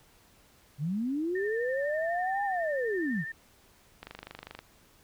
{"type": "linear two-way sweep", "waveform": "sine", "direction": "up then down", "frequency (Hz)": [132.4, 819, 132.4], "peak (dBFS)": -28, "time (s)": [0.78, 3.25], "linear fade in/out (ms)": 50, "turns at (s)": 2.44}
{"type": "tone with vibrato", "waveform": "sine", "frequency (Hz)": 1800, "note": "A6", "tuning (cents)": 39, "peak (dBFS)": -35, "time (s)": [1.35, 3.32], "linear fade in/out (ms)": 5, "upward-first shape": "sine", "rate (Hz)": 12, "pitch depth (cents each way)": 32}
{"type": "click train", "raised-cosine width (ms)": 0.3, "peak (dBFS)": -25, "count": 15, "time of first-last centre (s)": [4.03, 4.59], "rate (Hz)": 25}
{"effects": ["pink hiss -61 dBFS RMS until 5.03 s"]}